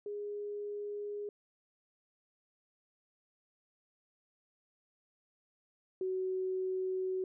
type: tone pair in turn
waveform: sine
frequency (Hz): 412.3 / 374.2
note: G#4 / F#4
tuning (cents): -13 / +20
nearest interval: major second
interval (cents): 167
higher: first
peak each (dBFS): -37 / -32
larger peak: second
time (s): 0.06-1.29 / 6.01-7.24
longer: neither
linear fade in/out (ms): 2
effects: none